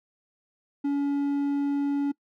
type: tone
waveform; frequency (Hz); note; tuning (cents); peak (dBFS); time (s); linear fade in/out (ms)
triangle; 283.2; C#4; +37; -21; 0.84-2.12; 10
effects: noise-tail reverb RT60 0.1 s tail -23 dB re dry